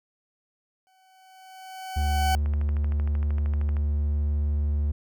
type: tone with exponential growth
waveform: 40% pulse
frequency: 755 Hz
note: F#5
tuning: 35 cents sharp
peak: -21 dBFS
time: 0.87-2.35 s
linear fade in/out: 0 ms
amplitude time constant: 320 ms
type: tone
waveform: triangle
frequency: 73.42 Hz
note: D2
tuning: in tune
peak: -20 dBFS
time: 1.96-4.92 s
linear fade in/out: 10 ms
type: click train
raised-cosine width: 0.5 ms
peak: -27 dBFS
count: 18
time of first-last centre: 2.46-3.768 s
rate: 13 Hz
effects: none